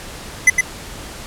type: tone with echo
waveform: square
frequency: 2020 Hz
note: B6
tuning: 39 cents sharp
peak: -6 dBFS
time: 0.47-0.5 s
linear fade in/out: 5 ms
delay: 110 ms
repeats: 1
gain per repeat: -5 dB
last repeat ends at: 0.61 s
effects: pink hiss -33 dBFS RMS until 1.26 s + low-pass 11000 Hz 12 dB/octave